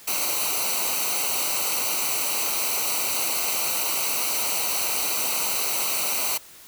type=noise with comb filter; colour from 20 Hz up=white; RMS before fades=-25 dBFS; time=0.07-6.38 s; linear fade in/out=10 ms; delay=0.58 ms; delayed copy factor=-0.85; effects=white hiss -47 dBFS RMS until 6.67 s